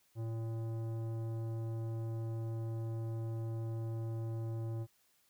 sine tone with tanh clipping, 113.3 Hz, A#2, 49 cents flat, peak -38 dBFS, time 0.15-4.87 s, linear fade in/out 50 ms, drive 14 dB, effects white hiss -72 dBFS RMS until 5.29 s

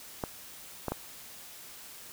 clicks, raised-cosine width 1 ms, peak -17 dBFS, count 3, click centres 0.238 / 0.883 / 0.92 s, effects white hiss -48 dBFS RMS until 2.12 s

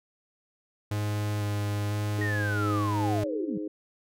45% pulse tone with vibrato, 103.83 Hz, G#2, in tune, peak -27 dBFS, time 0.91-3.24 s, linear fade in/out 5 ms, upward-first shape square, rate 1 Hz, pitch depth 11 cents each way
harmonic tone, 103.83 Hz, G#2, in tune, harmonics 3 / 4 / 5, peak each -32 / -38 / -42 dBFS, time 2.18-3.68 s, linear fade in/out 5 ms
sine linear sweep, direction down, 1887 to 167.4 Hz, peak -30 dBFS, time 2.21-3.58 s, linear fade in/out 5 ms
effects none

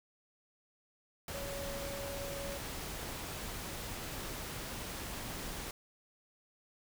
sine tone in noise, 559 Hz, C#5, 14 cents sharp, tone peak -42 dBFS, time 1.34-2.58 s, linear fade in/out 2 ms, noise pink, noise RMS -42 dBFS, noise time 1.28-5.71 s, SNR -3 dB, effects none

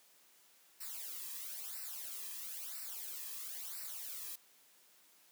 blue noise with flanger, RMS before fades -45 dBFS, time 0.8-4.36 s, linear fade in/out 10 ms, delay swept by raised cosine 0.3 to 1.4 ms, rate 1 Hz, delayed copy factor -1, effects white hiss -66 dBFS RMS until 5.31 s + high-pass 200 Hz 12 dB/octave

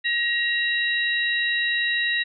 sine tone cluster, 1894 / 2763 / 3849 Hz, A#6 / F7 / B7, +27 / -19 / -45 cents, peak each -22 / -29 / -27 dBFS, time 0.04-2.24 s, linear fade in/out 20 ms, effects none

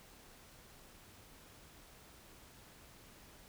silence, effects pink hiss -59 dBFS RMS until 3.48 s

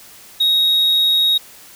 sine tone, 3772 Hz, A#7, 20 cents sharp, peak -9 dBFS, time 0.4-1.38 s, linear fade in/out 10 ms, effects tanh soft clip ceiling -11 dBFS + white hiss -42 dBFS RMS until 1.75 s

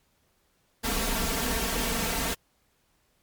pink noise with comb filter, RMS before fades -28 dBFS, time 0.83-2.35 s, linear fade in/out 20 ms, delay 4.4 ms, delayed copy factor +0.95, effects pink hiss -69 dBFS RMS until 3.22 s + MP3 96 kbps

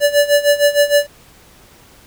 square tone with tremolo, 580 Hz, D5, 22 cents flat, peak -8 dBFS, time 0-1.07 s, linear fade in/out 50 ms, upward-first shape sine, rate 6.5 Hz, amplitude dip 85%, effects pink hiss -46 dBFS RMS until 2.06 s

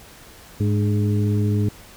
harmonic tone with a mistuned harmonic, 104.3 Hz, G#2, 8 cents sharp, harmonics 1 / 2 / 3 / 4, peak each -18 / -24 / -28 / -30 dBFS, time 0.6-1.69 s, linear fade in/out 5 ms, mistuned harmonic 3, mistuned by -57 cents, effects pink hiss -45 dBFS RMS until 1.96 s

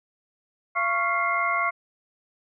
sine tone cluster, 685 / 1110 / 1390 / 2036 / 2120 Hz, F5 / C#6 / F6 / C7 / C7, -34 / +2 / -9 / -48 / +22 cents, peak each -30 / -25 / -29 / -34 / -27 dBFS, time 0.75-1.71 s, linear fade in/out 20 ms, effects none

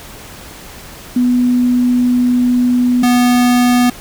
sine / square tone pair in turn, 246.9 / 245.6 Hz, B3 / B3, 0 / -9 cents, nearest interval unison, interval 9 cents, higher first, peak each -9 dBFS, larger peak neither, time 1.16-3.03 / 3.03-3.9 s, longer first, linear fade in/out 5 ms, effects pink hiss -34 dBFS RMS until 4 s

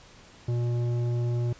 triangle tone with tanh clipping, 120 Hz, B2, 49 cents flat, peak -26 dBFS, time 0.48-1.53 s, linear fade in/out 5 ms, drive 15 dB, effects pink hiss -52 dBFS RMS until 1.59 s + resampled to 16000 Hz

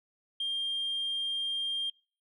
sine tone, 3200 Hz, G7, 35 cents sharp, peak -28 dBFS, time 0.4-1.9 s, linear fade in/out 5 ms, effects noise-tail reverb RT60 0.4 s tail -24 dB re dry + tanh soft clip ceiling -27 dBFS

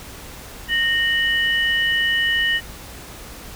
sine tone pair together, 1851.3 / 2960 Hz, A#6 / F#7, -12 / 0 cents, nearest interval minor sixth, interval 812 cents, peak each -18 / -21 dBFS, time 0.68-2.61 s, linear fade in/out 50 ms, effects added 60 Hz sine -43 dBFS peak until 3.55 s + pink hiss -38 dBFS RMS until 3.55 s

